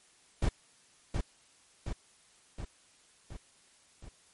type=noise with echo; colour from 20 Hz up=brown; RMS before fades=-27 dBFS; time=0.42-0.49 s; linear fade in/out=5 ms; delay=720 ms; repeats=5; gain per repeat=-4 dB; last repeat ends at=4.09 s; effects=white hiss -63 dBFS RMS until 4.33 s + MP3 48 kbps